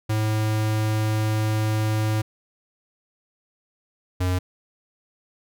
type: tone pair in turn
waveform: square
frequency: 108.3 / 91.07 Hz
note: A2 / F#2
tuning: -27 / -27 cents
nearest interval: minor third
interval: 300 cents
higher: first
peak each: -21 dBFS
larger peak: neither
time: 0.09-2.22 / 4.2-4.39 s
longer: first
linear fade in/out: 10 ms
effects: none